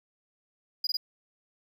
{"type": "tone bursts", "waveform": "triangle", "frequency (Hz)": 4900, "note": "D#8", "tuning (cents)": -27, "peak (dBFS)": -25, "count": 3, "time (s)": [0.84, 0.97], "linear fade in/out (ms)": 5, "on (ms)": 30, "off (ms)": 20, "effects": ["9-bit"]}